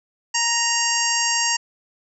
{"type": "harmonic tone", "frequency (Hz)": 932.3, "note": "A#5", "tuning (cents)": 0, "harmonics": [1, 2, 3, 5, 6, 7, 8], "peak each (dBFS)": [-26, -26, -26, -26, -26, -26, -26], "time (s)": [0.34, 1.57], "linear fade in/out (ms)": 10, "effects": []}